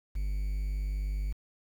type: tone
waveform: triangle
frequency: 49.69 Hz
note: G1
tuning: 24 cents sharp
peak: -27 dBFS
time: 0.15-1.33 s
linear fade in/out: 10 ms
effects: 9-bit